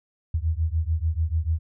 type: beating tone pair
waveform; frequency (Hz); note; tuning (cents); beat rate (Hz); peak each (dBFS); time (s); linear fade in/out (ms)
sine; 77.78 / 84.58; D#2 / E2; 0 / +45; 6.8; -24 / -25; 0.34-1.59; 5
effects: none